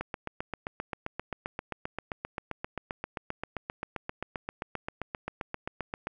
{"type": "click train", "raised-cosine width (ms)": 0.5, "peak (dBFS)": -18, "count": 47, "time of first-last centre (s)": [0.01, 6.071], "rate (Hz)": 7.59, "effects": []}